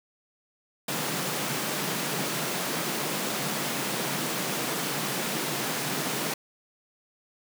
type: high-pass noise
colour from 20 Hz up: pink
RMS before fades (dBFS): -30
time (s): 0.88-6.34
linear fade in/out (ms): 5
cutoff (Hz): 130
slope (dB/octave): 96
effects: none